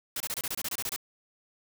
white noise bursts, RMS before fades -33 dBFS, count 12, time 0.16-0.962 s, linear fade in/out 2 ms, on 43 ms, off 26 ms, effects none

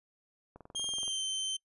click train, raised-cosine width 1 ms, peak -35 dBFS, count 12, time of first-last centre 0.56-1.079 s, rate 21.2 Hz
sawtooth tone with pitch glide, 3212 to 3103 Hz, G7 to G7, +41 to -18 cents, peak -29 dBFS, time 0.75-1.57 s, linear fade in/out 10 ms, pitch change -59 cents, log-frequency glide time 0.86-1.24 s
effects noise-tail reverb RT60 0.1 s tail -24 dB re dry + resampled to 24000 Hz

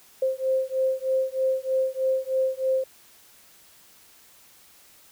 sine beating tone pair, 523.3 / 526.5 Hz, C5 / C5, 0 / +11 cents, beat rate 3.2 Hz, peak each -25 / -25 dBFS, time 0.22-2.84 s, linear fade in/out 5 ms, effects white hiss -54 dBFS RMS until 5.11 s

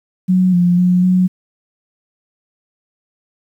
sine tone with pitch steps, 184.2 / 176.3 / 180.1 / 183.4 Hz, F#3 / F3 / F#3 / F#3, -7 / +17 / -46 / -15 cents, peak -9 dBFS, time 0.28-1.28 s, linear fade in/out 20 ms, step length 250 ms, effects 8-bit

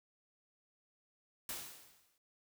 white noise with exponential decay, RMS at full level -40 dBFS, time 1.49-2.18 s, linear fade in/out 2 ms, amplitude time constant 150 ms, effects none

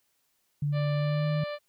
sine tone with pitch glide, 145.5 to 152.73 Hz, D3 to D#3, -16 to -32 cents, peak -25 dBFS, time 0.62-1.44 s, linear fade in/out 5 ms, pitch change +84 cents, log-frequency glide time 0.94-1.27 s
harmonic tone, 589 Hz, D5, 5 cents sharp, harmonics 1 / 2 / 3 / 4 / 5 / 6 / 7 / 8, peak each -33 / -42 / -44 / -46 / -50 / -52 / -49 / -58 dBFS, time 0.72-1.59 s, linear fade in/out 50 ms
effects white hiss -73 dBFS RMS until 1.68 s

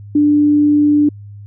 sine tone, 294.8 Hz, D4, 7 cents sharp, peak -8 dBFS, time 0.15-1.09 s, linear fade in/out 5 ms, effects added 102 Hz sine -31 dBFS peak until 1.46 s

